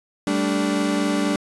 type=chord; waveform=35% pulse; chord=G suspended second; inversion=none; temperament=equal with one note detuned; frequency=196 / 220 / 291.3 Hz; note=G3 / A3 / D4; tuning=0 / 0 / -14 cents; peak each=-23 / -25 / -20 dBFS; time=0.27-1.36 s; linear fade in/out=2 ms; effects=resampled to 24000 Hz